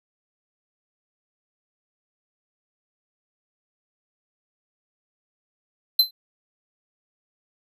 square tone with exponential decay, 4077 Hz, C8, 46 cents flat, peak -10 dBFS, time 5.99-6.11 s, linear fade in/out 5 ms, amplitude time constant 25 ms, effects none

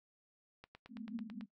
click train, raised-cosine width 0.3 ms, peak -36 dBFS, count 8, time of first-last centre 0.64-1.41 s, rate 9.09 Hz
white band-pass noise, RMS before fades -46 dBFS, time 0.89-1.46 s, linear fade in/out 20 ms, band 210 to 240 Hz, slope 96 dB/octave
effects noise-tail reverb RT60 0.1 s tail -20 dB re dry

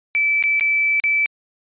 sine tone with dropouts, 2315 Hz, D7, 25 cents flat, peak -14 dBFS, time 0.15-1.26 s, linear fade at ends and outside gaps 0 ms, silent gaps 0.426-0.438 / 0.597-0.609 / 1-1.039 s, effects tanh soft clip ceiling -10 dBFS + resampled to 8000 Hz

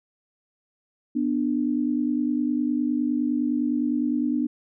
sine tone pair together, 246.9 / 296.7 Hz, B3 / D4, 0 / +18 cents, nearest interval minor third, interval 318 cents, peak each -24 dBFS, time 1.15-4.47 s, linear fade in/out 10 ms, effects none

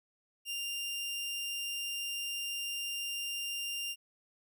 sawtooth tone, 2794 Hz, F7, in tune, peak -32 dBFS, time 0.45-3.96 s, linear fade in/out 50 ms, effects none

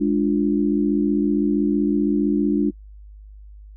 sine chord, D diminished, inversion second, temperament equal, 207.7 / 293.7 / 349.2 Hz, Ab3 / D4 / F4, 0 / 0 / 0 cents, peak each -21 / -19 / -24 dBFS, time 0-2.71 s, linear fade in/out 20 ms, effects noise-tail reverb RT60 0.1 s tail -26 dB re dry + added 51 Hz sine -39 dBFS peak until 3.76 s

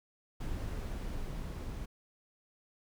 brown noise with level ramp, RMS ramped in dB -37 to -40 dBFS, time 0.4-1.86 s, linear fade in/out 10 ms, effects none

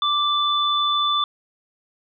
sine tone pair together, 1174.7 / 3507 Hz, D6 / A7, 0 / -6 cents, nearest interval octave + perfect fifth, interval 1894 cents, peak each -20 / -21 dBFS, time 0.02-1.24 s, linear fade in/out 2 ms, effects none

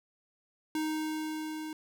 square tone with level ramp, 311.2 Hz, D#4, in tune, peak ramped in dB -30 to -38 dBFS, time 0.75-1.73 s, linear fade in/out 2 ms, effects none

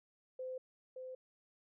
sine tone with echo, 514 Hz, C5, 31 cents flat, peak -40 dBFS, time 0.39-0.58 s, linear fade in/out 5 ms, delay 570 ms, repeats 1, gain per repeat -4 dB, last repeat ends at 1.15 s, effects none

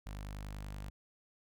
sawtooth tone with notch filter, 50.4 Hz, G1, 49 cents sharp, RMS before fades -44 dBFS, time 0.06-0.9 s, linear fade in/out 5 ms, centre 380 Hz, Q 1.4, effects none

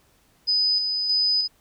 sine tone with tremolo, 4998 Hz, D#8, 7 cents sharp, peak -18 dBFS, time 0.47-1.48 s, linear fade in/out 20 ms, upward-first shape square, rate 1.6 Hz, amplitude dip 40%, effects pink hiss -61 dBFS RMS until 1.6 s

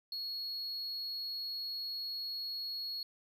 triangle tone, 4330 Hz, C#8, 41 cents flat, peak -36 dBFS, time 0.12-3.03 s, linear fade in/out 2 ms, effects none

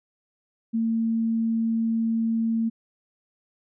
sine tone, 226.5 Hz, A#3, 50 cents flat, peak -21 dBFS, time 0.73-2.7 s, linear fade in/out 20 ms, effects none

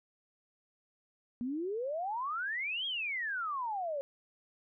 sine exponential two-way sweep, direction up then down, 233.1 to 3322 to 540 Hz, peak -33 dBFS, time 1.41-4.01 s, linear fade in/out 0 ms, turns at 2.86 s, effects none

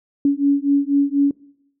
sine beating tone pair, 280 / 284.1 Hz, C#4 / C#4, +18 / +43 cents, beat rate 4.1 Hz, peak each -17 dBFS, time 0.25-1.31 s, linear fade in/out 2 ms, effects noise-tail reverb RT60 0.8 s tail -22 dB re dry

